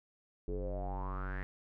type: tone with low-pass filter sweep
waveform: square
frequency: 47 Hz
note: F#1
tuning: 28 cents sharp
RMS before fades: -38 dBFS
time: 0.48-1.43 s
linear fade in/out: 0 ms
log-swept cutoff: 390 to 1900 Hz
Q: 8.3
effects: none